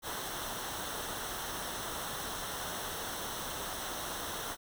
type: noise with comb filter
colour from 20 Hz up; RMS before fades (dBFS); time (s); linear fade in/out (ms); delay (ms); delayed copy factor
pink; -39; 0.02-4.57; 50; 0.42; -0.65
effects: none